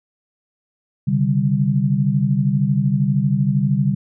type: chord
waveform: sine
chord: C suspended second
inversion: none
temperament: equal with one note detuned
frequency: 134.03 / 146.83 / 196 Hz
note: C3 / D3 / G3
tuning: +42 / 0 / 0 cents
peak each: -19 dBFS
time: 1.07-3.95 s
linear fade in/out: 10 ms
effects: none